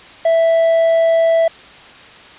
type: tone with quantisation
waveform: triangle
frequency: 659.3 Hz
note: E5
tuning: in tune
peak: -8 dBFS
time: 0.25-1.48 s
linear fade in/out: 5 ms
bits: 6
effects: white hiss -39 dBFS RMS until 2.38 s + resampled to 8000 Hz